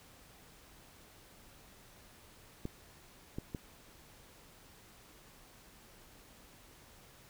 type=clicks; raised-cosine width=3 ms; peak=-25 dBFS; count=3; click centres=2.654 / 3.385 / 3.548 s; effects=pink hiss -59 dBFS RMS until 7.29 s